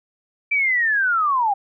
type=linear sweep; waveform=sine; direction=down; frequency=2349 to 771 Hz; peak=-16 dBFS; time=0.51-1.54 s; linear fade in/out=10 ms; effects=none